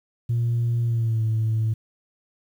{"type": "tone with pitch glide", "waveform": "sine", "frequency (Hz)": [118, 110.74], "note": ["A#2", "A2"], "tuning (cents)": [22, 12], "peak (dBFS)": -18, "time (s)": [0.29, 1.74], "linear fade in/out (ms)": 10, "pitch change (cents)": -110, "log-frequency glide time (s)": [0.83, 1.23], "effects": ["tanh soft clip ceiling -17 dBFS", "9-bit"]}